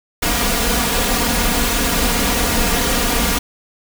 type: noise with comb filter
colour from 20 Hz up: pink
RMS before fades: -17 dBFS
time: 0.22-3.39 s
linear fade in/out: 10 ms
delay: 4.2 ms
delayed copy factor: +0.85
effects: none